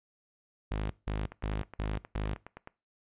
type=tone bursts; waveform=sawtooth; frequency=51.91 Hz; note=G#1; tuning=in tune; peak=-27 dBFS; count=5; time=0.71-2.34 s; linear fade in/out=5 ms; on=190 ms; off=170 ms
type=click train; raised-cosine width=0.5 ms; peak=-28 dBFS; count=14; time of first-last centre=1.32-2.674 s; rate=9.6 Hz
effects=noise-tail reverb RT60 0.3 s tail -22 dB re dry + resampled to 8000 Hz